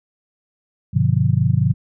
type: chord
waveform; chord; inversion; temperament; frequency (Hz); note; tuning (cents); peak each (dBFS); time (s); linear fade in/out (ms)
sine; G dominant seventh; none; just; 98 / 122.5 / 147 / 176.4; G2 / B2 / D3 / F3; 0 / -14 / +2 / +18; -20 / -17 / -19 / -22; 0.93-1.74; 20
effects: none